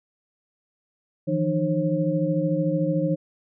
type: tone cluster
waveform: sine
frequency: 157.9 / 171.4 / 304.4 / 538 Hz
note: D#3 / F3 / D#4 / C5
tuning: +26 / -32 / -38 / +48 cents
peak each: -26 dBFS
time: 1.27-3.16 s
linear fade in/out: 20 ms
effects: none